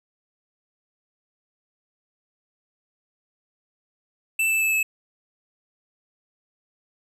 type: tone with pitch steps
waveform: square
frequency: 2655 / 2637 / 2618 / 2600 Hz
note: E7 / E7 / E7 / E7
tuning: +12 / 0 / -13 / -24 cents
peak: -20 dBFS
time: 4.39-4.83 s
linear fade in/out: 5 ms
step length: 110 ms
effects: none